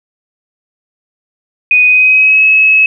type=tone with pitch glide; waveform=sine; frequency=2489 to 2575 Hz; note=D#7 to E7; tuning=0 to -41 cents; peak=-4 dBFS; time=1.71-2.86 s; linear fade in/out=2 ms; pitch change=+59 cents; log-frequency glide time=1.85-2.44 s; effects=none